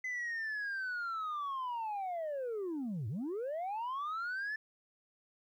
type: linear two-way sweep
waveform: sine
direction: down then up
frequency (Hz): 2035 to 98.3 to 1763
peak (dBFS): -33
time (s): 0.04-4.56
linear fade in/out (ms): 5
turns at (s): 3.08
effects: tanh soft clip ceiling -34 dBFS + 12-bit

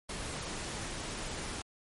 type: noise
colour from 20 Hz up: pink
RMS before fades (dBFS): -39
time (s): 0.09-1.62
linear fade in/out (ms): 5
effects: MP3 48 kbps

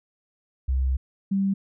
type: tone pair in turn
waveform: sine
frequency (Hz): 65.41 / 195.39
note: C2 / G3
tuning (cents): 0 / -5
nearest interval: octave + perfect fifth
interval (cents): 1895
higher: second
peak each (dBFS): -20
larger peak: neither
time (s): 0.68-0.97 / 1.31-1.54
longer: first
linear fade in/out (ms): 10
effects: none

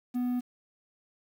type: tone with quantisation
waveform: triangle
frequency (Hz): 246.9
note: B3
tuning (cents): 0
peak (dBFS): -25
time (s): 0.14-0.41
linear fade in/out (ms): 20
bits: 9
effects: none

